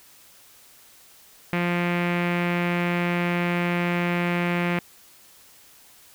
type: tone with low-pass filter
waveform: sawtooth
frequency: 174.61 Hz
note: F3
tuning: in tune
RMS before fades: -24 dBFS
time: 1.53-4.79 s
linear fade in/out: 0 ms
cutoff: 2300 Hz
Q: 3.4
effects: white hiss -52 dBFS RMS until 6.14 s